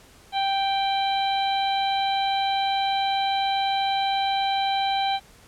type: harmonic tone with a mistuned harmonic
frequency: 784 Hz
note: G5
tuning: in tune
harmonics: 1 / 2 / 3 / 4 / 5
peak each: -22 / -37 / -34 / -32 / -31 dBFS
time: 0.32-5.2 s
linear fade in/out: 50 ms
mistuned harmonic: 5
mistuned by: +16 cents
effects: pink hiss -52 dBFS RMS until 5.47 s + low-pass 12000 Hz 12 dB/octave